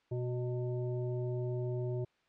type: harmonic tone with a mistuned harmonic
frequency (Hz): 123.47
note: B2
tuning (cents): 0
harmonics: 1 / 3 / 5 / 7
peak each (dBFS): -34 / -38 / -45 / -57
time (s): 0.11-2.05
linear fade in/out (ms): 10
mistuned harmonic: 7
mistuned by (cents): +63
effects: white hiss -72 dBFS RMS until 2.28 s + low-pass 3000 Hz 12 dB/octave